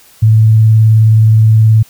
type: tone with vibrato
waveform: sine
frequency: 110 Hz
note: A2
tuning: in tune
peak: -3 dBFS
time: 0.22-1.83 s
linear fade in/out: 10 ms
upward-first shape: sine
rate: 19 Hz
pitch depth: 19 cents each way
effects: white hiss -43 dBFS RMS until 1.89 s